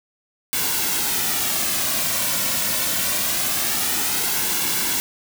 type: noise with flanger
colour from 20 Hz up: white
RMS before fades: -22 dBFS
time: 0.53-5 s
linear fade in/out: 0 ms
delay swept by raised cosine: 1.6 to 2.47 ms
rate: 0.24 Hz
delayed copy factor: -0.5
effects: none